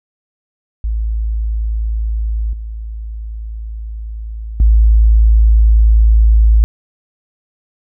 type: tone with level steps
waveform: sine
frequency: 54.7 Hz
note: A1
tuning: 9 cents flat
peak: -14 / -22 / -5 dBFS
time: 0.84-6.64 s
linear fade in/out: 0 ms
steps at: 2.53 / 4.6 s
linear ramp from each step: 2 ms
effects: none